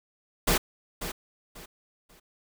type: noise with echo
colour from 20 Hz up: pink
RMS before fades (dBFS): -23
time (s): 0.47-0.58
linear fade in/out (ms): 10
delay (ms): 540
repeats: 3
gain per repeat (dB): -11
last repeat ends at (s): 2.2
effects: none